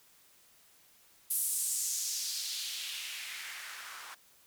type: noise with band-pass filter sweep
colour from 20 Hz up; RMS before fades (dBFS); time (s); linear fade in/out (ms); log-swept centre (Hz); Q
blue; -37; 1.3-4.15; 10; 11000 to 1100; 2.1
effects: white hiss -63 dBFS RMS until 4.46 s